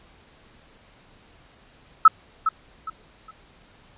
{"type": "tone with echo", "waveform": "sine", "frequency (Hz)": 1300, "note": "E6", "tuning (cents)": -24, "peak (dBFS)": -6, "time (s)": [2.05, 2.08], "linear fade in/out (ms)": 5, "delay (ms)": 410, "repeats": 3, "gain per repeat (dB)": -11, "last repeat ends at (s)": 3.31, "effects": ["pink hiss -54 dBFS RMS until 3.97 s", "resampled to 8000 Hz"]}